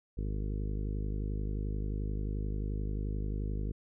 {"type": "harmonic tone", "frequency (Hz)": 51.4, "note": "G#1", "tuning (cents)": -17, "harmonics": [1, 2, 3, 4, 5, 6, 7, 8, 9], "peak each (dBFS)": [-33, -39, -43, -45, -47, -49, -50, -51, -52], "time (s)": [0.17, 3.72], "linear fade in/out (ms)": 10, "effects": []}